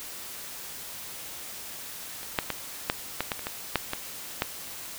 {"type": "clicks", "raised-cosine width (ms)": 0.3, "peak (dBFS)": [-25, -7, -12, -7, -10, -11, -22, -14, -6, -12, -8], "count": 11, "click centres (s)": [2.231, 2.388, 2.503, 2.899, 3.206, 3.318, 3.393, 3.469, 3.757, 3.934, 4.421], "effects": ["white hiss -40 dBFS RMS until 4.98 s"]}